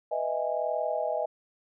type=chord; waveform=sine; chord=E major seventh; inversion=second; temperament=just; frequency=494.4 / 618.1 / 659.3 / 824.1 Hz; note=B4 / D#5 / E5 / G#5; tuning=+2 / -12 / 0 / -14 cents; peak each=-35 / -30 / -32 / -34 dBFS; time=0.11-1.26 s; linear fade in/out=10 ms; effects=none